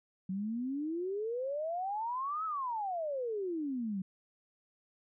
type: exponential two-way sweep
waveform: sine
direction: up then down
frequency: 183.3 to 1318.5 to 183.3 Hz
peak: -33 dBFS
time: 0.29-4.02 s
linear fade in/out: 5 ms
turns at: 2.45 s
effects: none